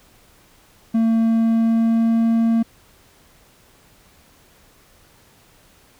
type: tone with pitch glide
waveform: triangle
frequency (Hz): 226.1 to 228.2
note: A3 to A#3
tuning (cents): +47 to -37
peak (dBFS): -12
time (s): 0.94-2.63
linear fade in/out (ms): 10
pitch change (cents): +16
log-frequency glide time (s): 1.13-2.24
effects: pink hiss -53 dBFS RMS until 5.99 s